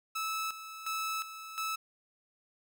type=tone with tremolo; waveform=sawtooth; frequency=1306 Hz; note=E6; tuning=17 cents flat; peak=-29 dBFS; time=0.15-1.76 s; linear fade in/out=10 ms; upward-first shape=square; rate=1.4 Hz; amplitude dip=70%; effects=none